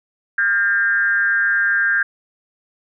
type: tone with frequency modulation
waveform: sine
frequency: 1607 Hz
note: G6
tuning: 43 cents sharp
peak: -14 dBFS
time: 0.38-2.03 s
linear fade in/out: 5 ms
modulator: 195 Hz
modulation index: 0.67
effects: none